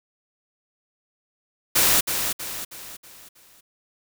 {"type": "noise with echo", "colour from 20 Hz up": "white", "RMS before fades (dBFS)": -18, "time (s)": [1.75, 2.01], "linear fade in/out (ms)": 10, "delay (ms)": 320, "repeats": 5, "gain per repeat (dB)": -7, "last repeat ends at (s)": 3.61, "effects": []}